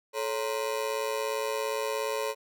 30% pulse ring-modulated tone, 493.9 Hz, B4, in tune, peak -23 dBFS, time 0.13-2.35 s, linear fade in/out 50 ms, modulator 58.6 Hz, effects none

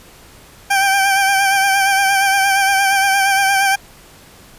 20% pulse tone with vibrato, 784 Hz, G5, in tune, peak -7 dBFS, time 0.7-3.76 s, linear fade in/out 10 ms, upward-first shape sine, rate 8.6 Hz, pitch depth 35 cents each way, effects pink hiss -43 dBFS RMS until 4.58 s + resampled to 32000 Hz

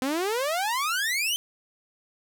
sawtooth exponential sweep, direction up, 251.8 to 3136 Hz, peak -21 dBFS, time 0.02-1.36 s, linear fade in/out 0 ms, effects none

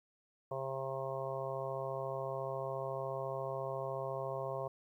harmonic tone, 134.1 Hz, C3, 43 cents sharp, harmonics 1 / 3 / 4 / 5 / 6 / 7 / 8, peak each -45 / -44 / -41 / -42 / -52 / -47 / -46 dBFS, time 0.51-4.68 s, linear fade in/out 5 ms, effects 12-bit

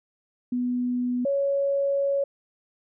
sine tone pair in turn, 246.9 / 557.2 Hz, B3 / C#5, 0 / +9 cents, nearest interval octave + major second, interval 1409 cents, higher second, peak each -23 / -21 dBFS, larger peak second, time 0.52-1.25 / 1.25-2.24 s, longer second, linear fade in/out 5 ms, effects none

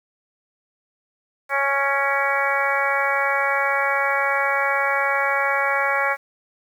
harmonic tone with a mistuned harmonic, 277.2 Hz, C#4, in tune, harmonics 2 / 3 / 4 / 5 / 6 / 7 / 8, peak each -26 / -26 / -26 / -26 / -26 / -26 / -26 dBFS, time 1.49-6.17 s, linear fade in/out 50 ms, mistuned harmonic 8, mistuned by +28 cents, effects 8-bit

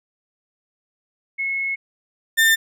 sine / 35% pulse tone pair in turn, 2182 / 1798.1 Hz, C#7 / A6, -28 / +37 cents, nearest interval minor third, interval 335 cents, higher first, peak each -21 / -11 dBFS, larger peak second, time 1.38-1.76 / 2.37-2.56 s, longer first, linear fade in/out 20 ms, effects none

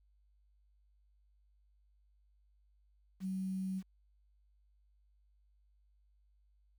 sine tone with quantisation, 189 Hz, F#3, 37 cents sharp, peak -35 dBFS, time 3.2-3.83 s, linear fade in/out 50 ms, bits 10, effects added 50 Hz sine -67 dBFS peak until 6.78 s

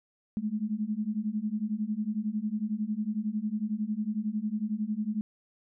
sine beating tone pair, 207.1 / 218.1 Hz, G#3 / A3, -5 / -15 cents, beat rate 11 Hz, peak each -32 / -31 dBFS, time 0.37-5.21 s, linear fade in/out 0 ms, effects none

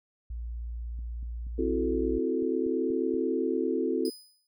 sine tone, 58.27 Hz, A#1, in tune, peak -33 dBFS, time 0.3-2.18 s, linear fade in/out 5 ms
click train, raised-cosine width 5 ms, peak -38 dBFS, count 10, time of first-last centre 0.99-3.143 s, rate 4.18 Hz
sine chord, F# half-diminished seventh, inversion second, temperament equal, 261.6 / 329.6 / 370 / 440 Hz, C4 / E4 / F#4 / A4, 0 / 0 / 0 / 0 cents, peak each -31 dBFS, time 1.58-4.1 s, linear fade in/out 10 ms
sawtooth tone with exponential decay, 4994 Hz, D#8, 6 cents sharp, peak -33 dBFS, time 4.05-4.47 s, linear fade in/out 2 ms, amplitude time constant 91 ms
effects none

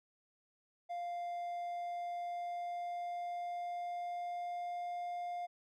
triangle tone with pitch glide, 698.5 to 704.6 Hz, F5 to F5, 0 to +15 cents, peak -36 dBFS, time 0.89-5.47 s, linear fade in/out 20 ms, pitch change +15 cents, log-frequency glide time 1.3-4.96 s, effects none

